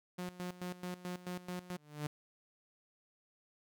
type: tone with tremolo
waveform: sawtooth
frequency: 179.7 Hz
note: F3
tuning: 50 cents sharp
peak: -35 dBFS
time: 0.18-1.77 s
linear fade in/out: 10 ms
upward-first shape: square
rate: 4.6 Hz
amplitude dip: 80%
type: tone with exponential growth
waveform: sawtooth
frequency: 149 Hz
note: D3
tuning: 25 cents sharp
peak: -30 dBFS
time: 1.75-2.07 s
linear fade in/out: 5 ms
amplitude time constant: 69 ms
effects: none